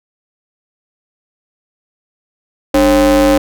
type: ring-modulated tone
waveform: square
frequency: 123.2 Hz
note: B2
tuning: 4 cents flat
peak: -5 dBFS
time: 2.74-3.38 s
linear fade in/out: 5 ms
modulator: 419 Hz
effects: none